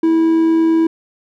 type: tone with amplitude modulation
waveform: triangle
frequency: 325.9 Hz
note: E4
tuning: 20 cents flat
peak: -7 dBFS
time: 0.03-0.87 s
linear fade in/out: 5 ms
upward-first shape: sine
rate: 89 Hz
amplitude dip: 25%
effects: none